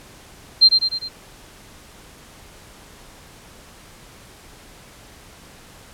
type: tone with echo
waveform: sine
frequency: 4161 Hz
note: C8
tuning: 10 cents flat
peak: -6 dBFS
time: 0.61-0.69 s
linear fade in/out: 20 ms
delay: 100 ms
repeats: 4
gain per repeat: -5 dB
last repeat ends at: 1.09 s
effects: pink hiss -45 dBFS RMS until 5.93 s + low-pass 12000 Hz 12 dB/octave